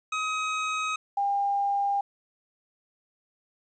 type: tone pair in turn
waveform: 25% pulse / sine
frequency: 1266 / 801.9 Hz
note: D#6 / G5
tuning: +30 / +39 cents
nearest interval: minor sixth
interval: 791 cents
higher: first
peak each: -23 dBFS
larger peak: neither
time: 0.12-0.96 / 1.17-2.01 s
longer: neither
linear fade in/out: 5 ms
effects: resampled to 16000 Hz + 10-bit